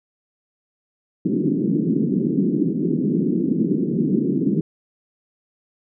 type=band-pass noise; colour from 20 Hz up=pink; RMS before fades=-20 dBFS; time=1.25-4.61 s; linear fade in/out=5 ms; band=160 to 370 Hz; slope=48 dB/octave; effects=none